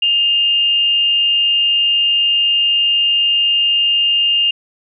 sine tone with frequency modulation, 2816 Hz, F7, 14 cents sharp, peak -11 dBFS, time 0.02-4.51 s, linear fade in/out 5 ms, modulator 273 Hz, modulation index 0.21, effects none

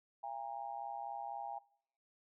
sine tone with amplitude modulation, 810 Hz, G#5, 43 cents flat, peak -36 dBFS, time 0.23-1.59 s, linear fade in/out 10 ms, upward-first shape sine, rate 124 Hz, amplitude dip 95%, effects noise-tail reverb RT60 0.7 s tail -23 dB re dry

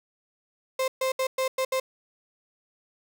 35% pulse tone bursts at uneven times, 523.3 Hz, C5, in tune, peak -22 dBFS, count 6, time 0.79-0.88 / 1.01-1.12 / 1.19-1.27 / 1.38-1.48 / 1.58-1.65 / 1.72-1.8 s, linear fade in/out 5 ms, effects none

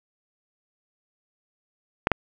clicks, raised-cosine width 0.5 ms, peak -3 dBFS, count 2, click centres 2.071 / 2.117 s, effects none

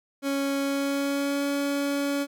30% pulse tone with pitch glide, 277.2 to 282.4 Hz, C#4 to C#4, 0 to +32 cents, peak -22 dBFS, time 0.22-2.27 s, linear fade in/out 50 ms, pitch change +32 cents, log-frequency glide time 0.61-1.46 s, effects none

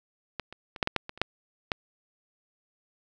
clicks, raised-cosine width 0.3 ms, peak -16 / -26 / -24 / -8 / -10 / -8 / -21 / -29 / -7 / -10 dBFS, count 10, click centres 0.397 / 0.526 / 0.762 / 0.828 / 0.874 / 0.963 / 1.094 / 1.176 / 1.216 / 1.718 s, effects none

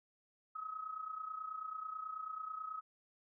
sine tone with amplitude modulation, 1275 Hz, D#6, 42 cents sharp, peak -38 dBFS, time 0.55-2.81 s, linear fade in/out 10 ms, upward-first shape sine, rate 29.2 Hz, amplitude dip 70%, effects none

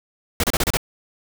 pink noise bursts, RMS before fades -19 dBFS, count 6, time 0.4-0.771 s, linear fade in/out 2 ms, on 36 ms, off 31 ms, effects none

